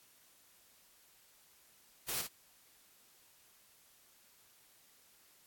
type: noise with echo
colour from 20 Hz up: white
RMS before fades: -37 dBFS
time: 2.08-2.22 s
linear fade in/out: 10 ms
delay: 55 ms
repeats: 1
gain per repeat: -6 dB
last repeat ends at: 2.275 s
effects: white hiss -65 dBFS RMS until 5.46 s + AAC 64 kbps